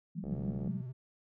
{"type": "band-pass noise", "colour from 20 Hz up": "white", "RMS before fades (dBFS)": -38, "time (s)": [0.15, 0.82], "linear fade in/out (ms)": 10, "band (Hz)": [170, 210], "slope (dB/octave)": 96}
{"type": "click train", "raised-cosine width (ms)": 2, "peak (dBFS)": -31, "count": 32, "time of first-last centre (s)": [0.24, 0.675], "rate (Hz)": 71.3}
{"type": "tone with vibrato", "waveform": "triangle", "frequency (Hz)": 126.7, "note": "B2", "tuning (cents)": 45, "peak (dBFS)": -37, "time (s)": [0.3, 0.93], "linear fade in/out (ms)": 20, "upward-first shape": "square", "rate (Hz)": 17, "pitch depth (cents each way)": 63}
{"effects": []}